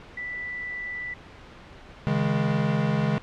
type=tone; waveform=sine; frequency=1975.5 Hz; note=B6; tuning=in tune; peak=-30 dBFS; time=0.17-1.14 s; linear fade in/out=5 ms
type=chord; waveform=square; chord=C# suspended second; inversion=none; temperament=equal with one note detuned; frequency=138.59 / 159.2 / 207.7 Hz; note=C#3 / D#3 / G#3; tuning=0 / +40 / 0 cents; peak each=-27 dBFS; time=2.07-3.18 s; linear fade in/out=0 ms
effects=pink hiss -46 dBFS RMS until 3.22 s + low-pass 3000 Hz 12 dB/octave